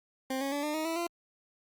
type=tone with pitch steps; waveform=20% pulse; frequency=263.2 / 275 / 287.4 / 300.2 / 313.7 / 327.8 / 342.5 Hz; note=C4 / C#4 / D4 / D4 / D#4 / E4 / F4; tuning=+10 / -14 / -37 / +38 / +14 / -10 / -34 cents; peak=-26 dBFS; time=0.3-1.07 s; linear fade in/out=5 ms; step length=110 ms; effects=Opus 48 kbps